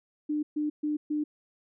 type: tone bursts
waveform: sine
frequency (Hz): 299.9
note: D4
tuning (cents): +36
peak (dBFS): -26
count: 4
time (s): 0.29-1.24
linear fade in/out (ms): 10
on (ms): 140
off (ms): 130
effects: none